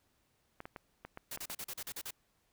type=clicks; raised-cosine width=0.5 ms; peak=-29 dBFS; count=7; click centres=0.604 / 0.655 / 0.762 / 1.05 / 1.174 / 1.374 / 1.5 s
type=noise bursts; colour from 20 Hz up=white; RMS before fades=-42 dBFS; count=9; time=1.31-2.108 s; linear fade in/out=5 ms; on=54 ms; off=39 ms
effects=pink hiss -75 dBFS RMS until 2.52 s